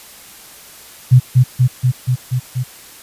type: tone with echo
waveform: sine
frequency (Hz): 126.5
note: B2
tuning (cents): +42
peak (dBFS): -3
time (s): 1.11-1.2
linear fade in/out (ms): 20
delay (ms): 240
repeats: 6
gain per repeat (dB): -2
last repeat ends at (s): 2.64
effects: white hiss -39 dBFS RMS until 3.02 s + resampled to 32000 Hz

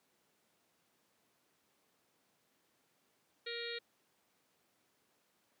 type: harmonic tone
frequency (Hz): 470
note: A#4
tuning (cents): +14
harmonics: 1 / 3 / 4 / 5 / 6 / 7 / 8 / 9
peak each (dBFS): -44 / -51 / -47 / -49 / -54 / -51 / -47 / -48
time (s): 3.46-3.79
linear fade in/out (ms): 10
effects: pink hiss -75 dBFS RMS until 5.6 s + high-pass 200 Hz 12 dB/octave

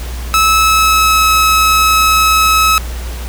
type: tone with pitch glide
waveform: sawtooth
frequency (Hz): 1300 to 1288.8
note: E6 to E6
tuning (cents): -24 to -39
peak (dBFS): -4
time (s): 0.34-2.78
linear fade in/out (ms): 0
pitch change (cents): -15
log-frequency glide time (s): 0.55-1.29
effects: added 60 Hz sine -20 dBFS peak until 3.28 s + pink hiss -30 dBFS RMS until 3.28 s

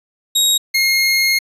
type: tone pair in turn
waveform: 25% pulse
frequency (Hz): 3788 / 2144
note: A#7 / C7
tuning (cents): +27 / +42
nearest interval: minor seventh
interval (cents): 985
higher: first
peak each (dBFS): -8 / -9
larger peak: first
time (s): 0.35-0.58 / 0.74-1.39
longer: second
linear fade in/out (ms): 10
effects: resampled to 32000 Hz

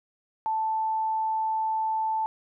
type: tone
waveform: sine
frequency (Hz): 880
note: A5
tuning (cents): 0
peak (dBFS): -24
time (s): 0.46-2.26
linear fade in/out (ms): 0
effects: none

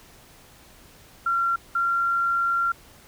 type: tone pair in turn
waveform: sine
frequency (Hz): 1371 / 1377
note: F6 / F6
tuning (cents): -32 / -25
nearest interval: unison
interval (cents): 7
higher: second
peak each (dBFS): -20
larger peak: neither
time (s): 1.26-1.56 / 1.75-2.72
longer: second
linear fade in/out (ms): 5
effects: pink hiss -51 dBFS RMS until 3.07 s

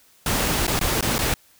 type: noise with dropouts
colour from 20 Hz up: pink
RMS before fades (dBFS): -22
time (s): 0.26-1.34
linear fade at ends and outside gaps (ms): 2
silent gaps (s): 0.668-0.678 / 0.792-0.811 / 1.01-1.025 / 1.182-1.189
effects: white hiss -56 dBFS RMS until 1.59 s

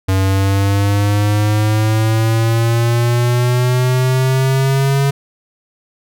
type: exponential sweep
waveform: square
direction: up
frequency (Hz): 94.8 to 139.4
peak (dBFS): -12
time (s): 0.08-5.11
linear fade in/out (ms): 10
effects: none

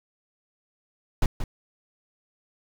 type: noise with echo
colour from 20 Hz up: brown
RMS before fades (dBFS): -19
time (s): 1.22-1.26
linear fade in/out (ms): 2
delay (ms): 180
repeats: 1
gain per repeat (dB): -8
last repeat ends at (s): 1.44
effects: none

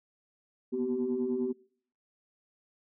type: tone cluster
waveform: sine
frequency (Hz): 240.4 / 250.3 / 383.1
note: B3 / B3 / G4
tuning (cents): -46 / +23 / -40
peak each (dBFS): -35 / -32 / -30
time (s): 0.72-1.53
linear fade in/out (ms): 20
effects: noise-tail reverb RT60 0.6 s tail -24 dB re dry + tanh soft clip ceiling -21 dBFS

